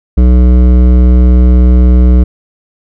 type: tone with hard clipping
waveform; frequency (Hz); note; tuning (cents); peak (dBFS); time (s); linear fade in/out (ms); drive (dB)
sine; 61.74; B1; 0; -4; 0.17-2.24; 10; 13
effects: none